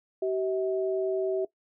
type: tone pair together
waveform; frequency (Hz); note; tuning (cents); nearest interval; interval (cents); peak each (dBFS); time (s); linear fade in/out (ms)
sine; 382.3 / 643; G4 / E5; -43 / -43; major sixth; 900; -26 / -31; 0.22-1.45; 5
effects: noise-tail reverb RT60 0.1 s tail -18 dB re dry